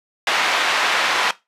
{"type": "band-pass noise", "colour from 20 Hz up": "pink", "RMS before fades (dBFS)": -19, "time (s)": [0.27, 1.31], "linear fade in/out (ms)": 2, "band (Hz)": [950, 3300], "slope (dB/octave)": 12, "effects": ["noise-tail reverb RT60 0.2 s tail -17 dB re dry", "resampled to 32000 Hz"]}